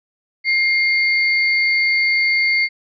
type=tone pair together; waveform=sine; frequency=2122 / 4528 Hz; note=C7 / C#8; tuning=+24 / +36 cents; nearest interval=octave + minor second; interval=1312 cents; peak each=-14 / -23 dBFS; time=0.44-2.69 s; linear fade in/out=50 ms; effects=none